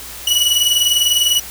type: tone pair together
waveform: sawtooth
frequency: 2926 / 2946 Hz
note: F#7 / F#7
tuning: -20 / -8 cents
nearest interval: unison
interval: 12 cents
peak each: -12 dBFS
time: 0.27-1.4 s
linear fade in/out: 5 ms
effects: added 60 Hz sine -41 dBFS peak until 1.5 s + white hiss -32 dBFS RMS until 1.5 s